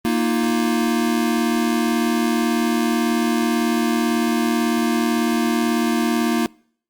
square chord, Bb suspended fourth, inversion none, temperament equal, 233.1 / 311.1 / 349.2 Hz, Bb3 / Eb4 / F4, 0 / 0 / 0 cents, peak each -20 / -24 / -25 dBFS, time 0.05-6.46 s, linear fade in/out 0 ms, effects noise-tail reverb RT60 0.6 s tail -26 dB re dry + Opus 32 kbps

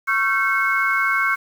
sine tone cluster, 1106 / 1358 / 1549 / 2182 Hz, C#6 / F6 / G6 / C#7, -4 / -49 / -21 / -28 cents, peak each -23 / -25 / -20 / -21 dBFS, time 0.07-1.36 s, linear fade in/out 20 ms, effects tanh soft clip ceiling -6 dBFS + 7-bit

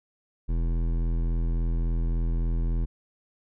sine tone with hard clipping, 41.78 Hz, E1, 24 cents sharp, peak -25 dBFS, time 0.48-2.86 s, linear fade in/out 20 ms, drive 14 dB, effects none

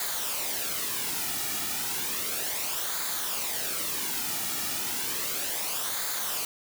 white noise with flanger, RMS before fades -31 dBFS, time 0-6.45 s, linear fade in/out 2 ms, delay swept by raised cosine 0.35 to 1.95 ms, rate 0.33 Hz, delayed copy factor -0.55, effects none

